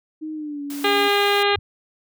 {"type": "tone with pitch glide", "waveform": "sine", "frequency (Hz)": [311.1, 285.3], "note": ["D#4", "C#4"], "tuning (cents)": [0, 50], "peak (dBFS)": -27, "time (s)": [0.21, 1.09], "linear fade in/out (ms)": 20, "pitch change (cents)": -150, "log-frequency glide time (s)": [0.34, 0.62]}
{"type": "high-pass noise", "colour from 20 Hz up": "white", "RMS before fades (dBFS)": -37, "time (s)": [0.7, 1.43], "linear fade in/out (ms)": 2, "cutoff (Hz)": 210, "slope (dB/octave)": 96}
{"type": "harmonic tone", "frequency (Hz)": 405.4, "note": "G#4", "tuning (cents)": -42, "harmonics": [1, 2, 3, 4, 5, 6, 7, 8, 9, 10], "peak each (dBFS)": [-20, -23, -25, -26, -27, -28, -28, -29, -30, -30], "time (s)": [0.84, 1.56], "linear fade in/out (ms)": 5}
{"type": "tone with exponential growth", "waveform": "sine", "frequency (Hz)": 93.2, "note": "F#2", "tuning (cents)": 13, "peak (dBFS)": -28, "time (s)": [1.48, 1.59], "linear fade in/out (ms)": 5, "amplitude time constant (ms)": 22}
{"effects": []}